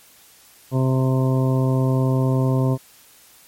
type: harmonic tone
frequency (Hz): 130.81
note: C3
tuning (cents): 0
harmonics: 1 / 2 / 3 / 4 / 5 / 7 / 8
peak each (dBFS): -17 / -23 / -27 / -29 / -31 / -34 / -35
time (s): 0.71-2.78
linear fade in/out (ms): 50
effects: white hiss -50 dBFS RMS until 3.47 s + MP3 64 kbps